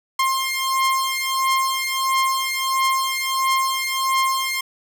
sawtooth beating tone pair, 1059 / 1060.5 Hz, C6 / C6, +21 / +23 cents, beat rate 1.5 Hz, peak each -18 dBFS, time 0.19-4.61 s, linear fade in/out 5 ms, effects none

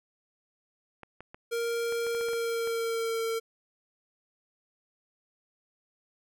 clicks, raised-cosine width 0.5 ms, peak -29 dBFS, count 10, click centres 1.033 / 1.206 / 1.345 / 1.924 / 2.067 / 2.149 / 2.211 / 2.286 / 2.333 / 2.674 s
square tone with pitch glide, 466.2 to 453.7 Hz, A#4 to A#4, 0 to -47 cents, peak -29 dBFS, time 1.51-3.4 s, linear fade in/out 20 ms, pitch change -47 cents, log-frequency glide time 2.18-3.23 s
effects none

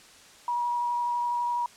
sine tone with vibrato, 961 Hz, B5, 48 cents flat, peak -25 dBFS, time 0.48-1.66 s, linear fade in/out 2 ms, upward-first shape triangle, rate 12 Hz, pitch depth 12 cents each way, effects white hiss -52 dBFS RMS until 1.76 s + low-pass 8000 Hz 12 dB/octave

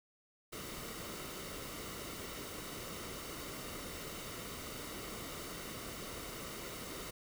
pink noise with comb filter, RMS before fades -45 dBFS, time 0.52-7.11 s, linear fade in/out 10 ms, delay 1.2 ms, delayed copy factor -0.5, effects none

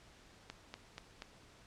click train, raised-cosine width 0.2 ms, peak -27 dBFS, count 4, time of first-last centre 0.5-1.221 s, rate 4.16 Hz, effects pink hiss -61 dBFS RMS until 1.66 s + low-pass 7000 Hz 12 dB/octave

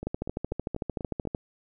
two click trains, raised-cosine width 2 ms, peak -22 / -16 dBFS, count 6 / 18, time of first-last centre 0.03-1.252 / 0.07-1.348 s, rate 4.09 / 13.3 Hz, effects none

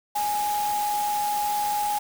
sine tone in noise, 830.6 Hz, G#5, in tune, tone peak -23 dBFS, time 0.15-1.99 s, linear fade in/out 10 ms, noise white, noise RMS -34 dBFS, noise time 0.15-1.99 s, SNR +8 dB, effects none

